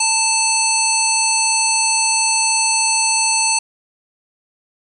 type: harmonic tone with a mistuned harmonic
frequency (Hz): 879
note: A5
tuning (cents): -2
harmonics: 1 / 3 / 5 / 7 / 9 / 10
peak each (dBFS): -21 / -21 / -21 / -21 / -21 / -21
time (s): 0-3.59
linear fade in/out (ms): 5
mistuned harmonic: 1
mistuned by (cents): +28
effects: 8-bit